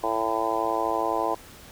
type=harmonic tone; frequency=111.9 Hz; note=A2; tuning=30 cents sharp; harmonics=3 / 4 / 5 / 6 / 7 / 8 / 9; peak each=-32 / -32 / -32 / -30 / -30 / -32 / -29 dBFS; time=0.03-1.35 s; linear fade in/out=10 ms; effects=pink hiss -47 dBFS RMS until 1.71 s